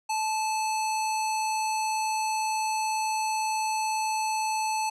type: tone with low-pass filter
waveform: square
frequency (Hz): 871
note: A5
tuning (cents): -18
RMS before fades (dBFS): -28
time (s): 0.09-4.9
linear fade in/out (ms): 10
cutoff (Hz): 8300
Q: 1.8
effects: none